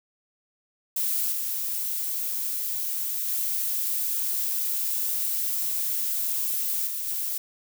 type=noise with level steps; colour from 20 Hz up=violet; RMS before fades=-26 / -29 / -27 / -31 / -29 dBFS; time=0.96-7.38 s; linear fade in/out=5 ms; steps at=1.32 / 3.28 / 6.87 / 7.07 s; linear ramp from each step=2 ms; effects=none